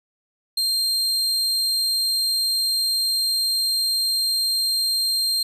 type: tone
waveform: 40% pulse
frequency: 4186 Hz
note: C8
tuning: in tune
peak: -18 dBFS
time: 0.57-5.43 s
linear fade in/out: 5 ms
effects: resampled to 32000 Hz + 9-bit